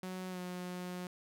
sawtooth tone with pitch glide, 185 to 180.15 Hz, F#3 to F#3, 0 to -46 cents, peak -36 dBFS, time 0.03-1.07 s, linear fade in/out 2 ms, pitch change -46 cents, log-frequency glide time 0.3-0.39 s, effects none

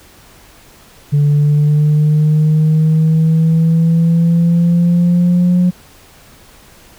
sine exponential sweep, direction up, 144.9 to 179.9 Hz, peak -6 dBFS, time 1.12-5.71 s, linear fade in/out 20 ms, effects tanh soft clip ceiling -6 dBFS + pink hiss -43 dBFS RMS until 6.98 s

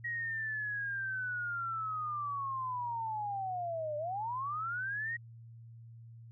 sine linear two-way sweep, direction down then up, 1902 to 587.3 to 1902 Hz, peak -34 dBFS, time 0.04-5.17 s, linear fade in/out 10 ms, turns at 3.97 s, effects added 115 Hz sine -49 dBFS peak until 6.31 s

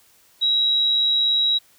sine tone, 3861 Hz, B7, 40 cents flat, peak -16 dBFS, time 0.41-1.59 s, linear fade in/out 20 ms, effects white hiss -56 dBFS RMS until 1.78 s

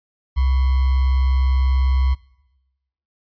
sine tone with sample-and-hold, 65.6 Hz, C2, 5 cents sharp, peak -14 dBFS, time 0.36-2.15 s, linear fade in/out 20 ms, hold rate 1050 Hz, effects noise-tail reverb RT60 1.0 s tail -22 dB re dry + resampled to 11025 Hz

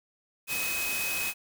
sine tone in noise, 2534 Hz, D#7, 31 cents sharp, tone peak -31 dBFS, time 0.47-1.34 s, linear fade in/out 50 ms, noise white, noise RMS -33 dBFS, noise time 0.47-1.34 s, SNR -1 dB, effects none

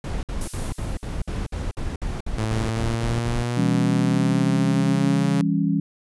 brown noise bursts, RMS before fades -27 dBFS, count 14, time 0.04-3.441 s, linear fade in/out 2 ms, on 190 ms, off 57 ms
violet noise with exponential decay, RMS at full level -29 dBFS, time 0.41-1.75 s, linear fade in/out 2 ms, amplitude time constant 290 ms
sawtooth linear sweep, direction up, 109.3 to 140 Hz, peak -19 dBFS, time 2.38-5.41 s, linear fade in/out 0 ms
sine chord, C# diminished, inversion first, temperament just, 166.31 / 199.57 / 277.2 Hz, E3 / G3 / C#4, +16 / +31 / 0 cents, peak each -22 / -23 / -23 dBFS, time 3.57-5.8 s, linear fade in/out 5 ms
effects resampled to 24000 Hz

